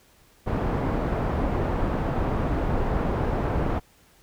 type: low-pass noise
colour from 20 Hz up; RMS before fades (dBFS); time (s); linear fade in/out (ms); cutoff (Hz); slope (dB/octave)
pink; -25; 0.46-3.8; 20; 970; 12
effects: pink hiss -58 dBFS RMS until 4.22 s